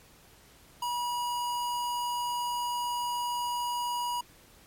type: tone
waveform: square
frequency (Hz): 967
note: B5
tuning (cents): -37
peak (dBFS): -30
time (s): 0.82-4.21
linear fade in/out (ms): 5
effects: pink hiss -57 dBFS RMS until 4.66 s + MP3 64 kbps